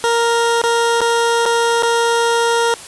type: tone with dropouts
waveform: 20% pulse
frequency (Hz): 466.2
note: A#4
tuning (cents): 0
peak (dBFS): -8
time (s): 0.04-2.74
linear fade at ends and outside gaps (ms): 0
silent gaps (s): 0.616-0.638 / 1.006-1.016 / 1.455-1.461 / 1.824-1.832
effects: white hiss -34 dBFS RMS until 2.87 s + resampled to 24000 Hz